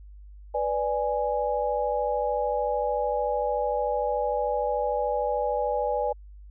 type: chord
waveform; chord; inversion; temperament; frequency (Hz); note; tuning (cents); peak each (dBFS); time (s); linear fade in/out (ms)
sine; G# diminished; first; equal; 493.9 / 587.3 / 830.6; B4 / D5 / G#5; 0 / 0 / 0; -28; 0.54-6.13; 10
effects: added 50 Hz sine -43 dBFS peak until 6.5 s